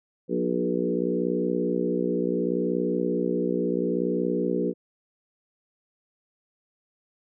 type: harmonic tone with a mistuned harmonic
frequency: 60.7 Hz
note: B1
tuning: 29 cents flat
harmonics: 3 / 4 / 5 / 6 / 7 / 8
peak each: -30 / -30 / -30 / -30 / -30 / -30 dBFS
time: 0.28-4.74 s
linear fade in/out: 50 ms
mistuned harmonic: 6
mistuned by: +19 cents
effects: none